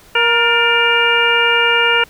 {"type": "harmonic tone with a mistuned harmonic", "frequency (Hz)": 470, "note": "A#4", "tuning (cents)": 14, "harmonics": [1, 2, 3, 4, 5, 6], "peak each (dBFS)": [-19, -19, -16, -22, -17, -16], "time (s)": [0.15, 2.04], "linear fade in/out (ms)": 5, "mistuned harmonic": 4, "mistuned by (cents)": -84, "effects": ["pink hiss -45 dBFS RMS until 2.09 s"]}